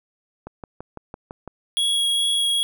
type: click train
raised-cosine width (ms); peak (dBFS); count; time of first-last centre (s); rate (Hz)
1; -20; 7; 0.47-1.477; 5.96
type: tone with vibrato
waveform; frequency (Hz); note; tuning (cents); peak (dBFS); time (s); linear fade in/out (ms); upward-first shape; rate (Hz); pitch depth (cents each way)
square; 3322; G#7; 0; -19; 1.77-2.63; 0; sine; 2.4; 8
effects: none